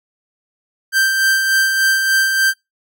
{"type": "tone with tremolo", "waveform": "45% pulse", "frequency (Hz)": 1568, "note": "G6", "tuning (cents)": 0, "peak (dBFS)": -11, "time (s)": [0.92, 2.54], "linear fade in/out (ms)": 50, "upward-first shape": "sine", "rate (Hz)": 3.4, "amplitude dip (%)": 40, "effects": ["noise-tail reverb RT60 0.2 s tail -26 dB re dry"]}